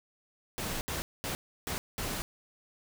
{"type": "noise bursts at uneven times", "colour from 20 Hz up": "pink", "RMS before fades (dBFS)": -35, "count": 5, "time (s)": [[0.58, 0.81], [0.88, 1.02], [1.24, 1.35], [1.67, 1.78], [1.98, 2.22]], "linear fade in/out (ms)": 0, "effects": []}